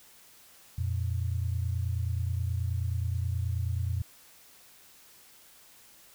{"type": "tone pair together", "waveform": "sine", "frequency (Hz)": [87.2, 116.6], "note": ["F2", "A#2"], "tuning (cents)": [-2, 1], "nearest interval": "perfect fourth", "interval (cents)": 503, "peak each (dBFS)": [-29, -32], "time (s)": [0.78, 4.02], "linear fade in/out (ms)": 5, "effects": ["white hiss -56 dBFS RMS until 6.14 s"]}